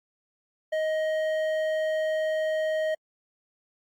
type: tone with hard clipping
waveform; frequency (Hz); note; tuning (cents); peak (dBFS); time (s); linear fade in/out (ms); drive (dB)
triangle; 627; D#5; +13; -26; 0.72-2.95; 10; 12
effects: AAC 64 kbps